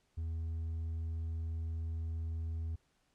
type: tone with hard clipping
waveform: sine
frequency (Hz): 81.5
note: E2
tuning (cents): -19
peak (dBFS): -36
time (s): 0.17-2.76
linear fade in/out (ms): 10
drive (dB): 2
effects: pink hiss -75 dBFS RMS until 3.14 s + low-pass 9000 Hz 12 dB/octave